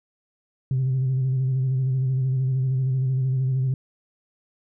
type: tone with vibrato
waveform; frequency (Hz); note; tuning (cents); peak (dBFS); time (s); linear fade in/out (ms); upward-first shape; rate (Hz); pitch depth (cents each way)
sine; 130.81; C3; 0; -18; 0.71-3.74; 2; square; 13; 33
effects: tanh soft clip ceiling -17 dBFS